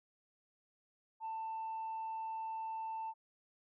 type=tone; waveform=sine; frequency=890 Hz; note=A5; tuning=20 cents sharp; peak=-37 dBFS; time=1.2-3.14 s; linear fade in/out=50 ms; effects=tanh soft clip ceiling -36 dBFS